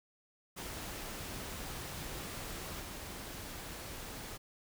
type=noise with level steps; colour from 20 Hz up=pink; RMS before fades=-43 / -45 dBFS; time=0.56-4.38 s; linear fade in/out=20 ms; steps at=2.8 s; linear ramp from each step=2 ms; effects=none